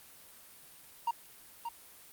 triangle tone with echo, 932.3 Hz, A#5, in tune, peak -26 dBFS, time 1.07-1.11 s, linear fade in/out 5 ms, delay 580 ms, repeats 1, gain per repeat -7 dB, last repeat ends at 1.69 s, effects white hiss -55 dBFS RMS until 2.12 s + Opus 32 kbps

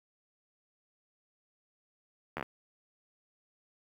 slowing click train, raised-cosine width 0.5 ms, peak -20 dBFS, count 5, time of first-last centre 2.37-2.427 s, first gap 12 ms, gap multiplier 1.11, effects high-pass 100 Hz 12 dB/octave + 9-bit

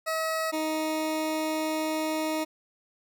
20% pulse tone pair in turn, 641 / 313.2 Hz, E5 / D#4, -49 / +11 cents, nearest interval octave, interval 1240 cents, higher first, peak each -22 dBFS, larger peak neither, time 0.06-0.52 / 0.52-2.45 s, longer second, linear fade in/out 20 ms, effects none

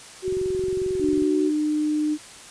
sine tone, 373.7 Hz, F#4, 17 cents sharp, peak -22 dBFS, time 0.22-1.52 s, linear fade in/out 50 ms
click train, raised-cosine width 5 ms, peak -25 dBFS, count 22, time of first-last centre 0.28-1.222 s, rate 22.3 Hz
sine tone with pitch glide, 300.3 to 302.7 Hz, D4 to D#4, +39 to -48 cents, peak -20 dBFS, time 0.99-2.18 s, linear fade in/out 50 ms, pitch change +13 cents, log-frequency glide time 1.18-1.38 s
effects white hiss -43 dBFS RMS until 2.5 s + resampled to 22050 Hz

